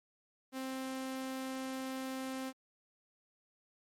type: tone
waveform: sawtooth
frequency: 262.8 Hz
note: C4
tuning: 8 cents sharp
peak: -34 dBFS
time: 0.52-2.53 s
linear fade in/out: 50 ms
effects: MP3 64 kbps